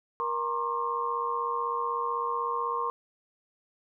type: tone cluster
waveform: sine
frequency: 471.2 / 933 / 1071 / 1167 Hz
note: A#4 / A#5 / C6 / D6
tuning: +19 / +1 / +40 / -11 cents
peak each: -35 / -36 / -29 / -37 dBFS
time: 0.2-2.9 s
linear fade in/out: 0 ms
effects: none